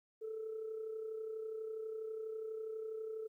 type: tone with amplitude modulation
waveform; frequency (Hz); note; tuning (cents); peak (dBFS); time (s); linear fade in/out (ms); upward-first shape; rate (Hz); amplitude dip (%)
sine; 440; A4; 0; -37; 0.21-3.28; 20; sine; 32.2; 50
effects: tanh soft clip ceiling -35 dBFS + 13-bit